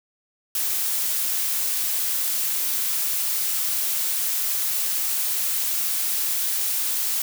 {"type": "noise", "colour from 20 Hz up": "blue", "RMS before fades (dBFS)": -24, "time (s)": [0.55, 7.22], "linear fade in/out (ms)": 2, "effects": []}